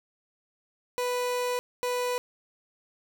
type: tone bursts at uneven times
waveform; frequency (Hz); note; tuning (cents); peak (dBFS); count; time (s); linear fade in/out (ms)
30% pulse; 493.9; B4; 0; -24; 2; 0.98-1.59 / 1.83-2.18; 0
effects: none